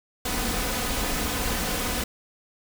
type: noise with comb filter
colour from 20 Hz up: pink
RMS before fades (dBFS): -27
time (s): 0.25-2.04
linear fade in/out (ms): 5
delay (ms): 4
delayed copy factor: +0.5
effects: none